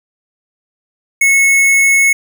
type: tone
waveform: square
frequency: 2193 Hz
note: C#7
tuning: 19 cents flat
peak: -8 dBFS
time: 1.21-2.13 s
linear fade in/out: 5 ms
effects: none